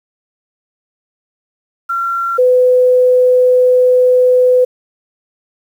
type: tone pair in turn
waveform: sine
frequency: 1368 / 502.5 Hz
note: F6 / B4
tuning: -36 / +30 cents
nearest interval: octave + perfect fourth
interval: 1734 cents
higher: first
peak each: -14 / -6 dBFS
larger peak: second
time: 1.89-2.38 / 2.38-4.65 s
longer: second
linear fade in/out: 10 ms
effects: 7-bit